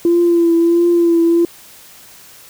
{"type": "tone with vibrato", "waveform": "sine", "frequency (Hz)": 340, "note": "F4", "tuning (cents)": -46, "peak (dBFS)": -8, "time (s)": [0.05, 1.45], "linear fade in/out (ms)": 2, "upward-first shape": "triangle", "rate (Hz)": 1.5, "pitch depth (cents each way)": 34, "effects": ["tanh soft clip ceiling -4 dBFS", "white hiss -41 dBFS RMS until 2.49 s"]}